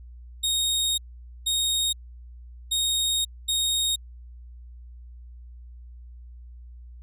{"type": "tone bursts at uneven times", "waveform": "sawtooth", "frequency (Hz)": 3731, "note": "A#7", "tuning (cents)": 1, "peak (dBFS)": -19, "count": 4, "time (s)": [[0.43, 0.98], [1.46, 1.93], [2.71, 3.25], [3.48, 3.96]], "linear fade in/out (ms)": 10, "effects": ["added 60 Hz sine -41 dBFS peak until 7.02 s", "resampled to 32000 Hz"]}